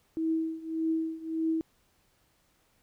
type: tone with tremolo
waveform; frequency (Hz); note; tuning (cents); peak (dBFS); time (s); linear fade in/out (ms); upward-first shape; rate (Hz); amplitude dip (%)
sine; 322.6; E4; -37; -24; 0.17-1.61; 0; triangle; 1.7; 90
effects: pink hiss -69 dBFS RMS until 2.82 s